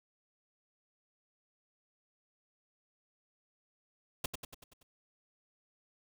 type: noise with echo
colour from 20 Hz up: pink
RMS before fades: -33 dBFS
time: 4.24-4.26 s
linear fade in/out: 5 ms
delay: 95 ms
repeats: 6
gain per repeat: -5 dB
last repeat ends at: 4.83 s
effects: none